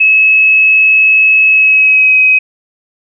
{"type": "tone with pitch glide", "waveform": "sine", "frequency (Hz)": [2581, 2531], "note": ["E7", "D#7"], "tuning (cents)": [-37, 29], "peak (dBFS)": -4, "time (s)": [0, 2.39], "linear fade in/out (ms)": 10, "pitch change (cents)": -34, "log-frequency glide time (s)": [1.48, 2.19], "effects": []}